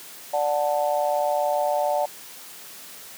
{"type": "chord", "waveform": "sine", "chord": "D major", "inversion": "none", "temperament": "just", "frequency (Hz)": [587.3, 734.2, 881], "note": ["D5", "F#5", "A5"], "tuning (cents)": [0, -14, 2], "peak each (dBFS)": [-23, -25, -27], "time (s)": [0.33, 2.06], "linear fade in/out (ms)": 10, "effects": ["white hiss -42 dBFS RMS until 3.17 s", "high-pass 150 Hz 12 dB/octave"]}